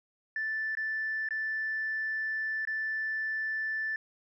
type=tone with dropouts; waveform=sine; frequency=1760 Hz; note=A6; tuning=in tune; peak=-29 dBFS; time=0.36-3.96 s; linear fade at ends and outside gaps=2 ms; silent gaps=0.752-0.771 / 1.288-1.307 / 2.652-2.673 s; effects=tanh soft clip ceiling -25 dBFS